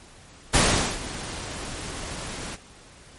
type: noise with ADSR envelope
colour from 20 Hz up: pink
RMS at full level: -17 dBFS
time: 0.53-2.57 s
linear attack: 16 ms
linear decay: 430 ms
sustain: -17 dB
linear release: 33 ms
effects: pink hiss -49 dBFS RMS until 3.18 s + MP3 48 kbps